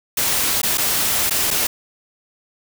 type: noise with dropouts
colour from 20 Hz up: white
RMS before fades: -19 dBFS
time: 0.17-1.67 s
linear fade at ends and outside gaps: 5 ms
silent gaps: 0.617-0.631 / 0.774-0.78 / 1.297-1.307 / 1.506-1.51 s
effects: none